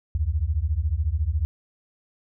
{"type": "beating tone pair", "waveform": "sine", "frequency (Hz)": [70.2, 84.2], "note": ["C#2", "E2"], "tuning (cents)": [22, 37], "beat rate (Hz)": 14, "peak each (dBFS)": -24, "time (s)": [0.15, 1.45], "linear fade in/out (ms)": 0, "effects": []}